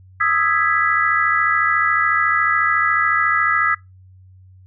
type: chord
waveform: sine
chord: E major seventh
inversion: third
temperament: equal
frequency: 1244.5 / 1318.5 / 1661.2 / 1975.5 Hz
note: D#6 / E6 / G#6 / B6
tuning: 0 / 0 / 0 / 0 cents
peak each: -20 dBFS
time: 0.2-3.75 s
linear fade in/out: 10 ms
effects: noise-tail reverb RT60 0.2 s tail -23 dB re dry + added 93 Hz sine -43 dBFS peak until 4.66 s